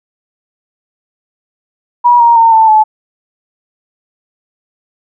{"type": "tone with pitch steps", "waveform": "sine", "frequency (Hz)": [965, 938.6, 912.9, 888, 863.7], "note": ["B5", "A#5", "A#5", "A5", "A5"], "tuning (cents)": [-40, 12, -36, 16, -32], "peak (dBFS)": -3, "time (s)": [2.04, 2.84], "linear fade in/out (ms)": 20, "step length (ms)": 160, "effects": []}